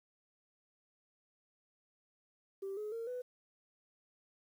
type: tone with pitch steps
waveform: sine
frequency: 390.3 / 423.2 / 458.8 / 497.5 Hz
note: G4 / G#4 / A#4 / B4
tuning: -8 / +33 / -28 / +13 cents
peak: -37 dBFS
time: 2.62-3.22 s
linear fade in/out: 10 ms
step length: 150 ms
effects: tanh soft clip ceiling -35 dBFS + 11-bit